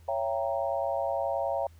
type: chord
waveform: sine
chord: C# diminished seventh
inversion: none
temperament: equal with one note detuned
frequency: 554.4 / 673.1 / 784 / 932.3 Hz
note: C#5 / E5 / G5 / Bb5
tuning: 0 / +36 / 0 / 0 cents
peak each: -31 / -31 / -34 / -36 dBFS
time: 0.08-1.67 s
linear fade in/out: 5 ms
effects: added 82 Hz sine -51 dBFS peak until 1.79 s + pink hiss -64 dBFS RMS until 1.79 s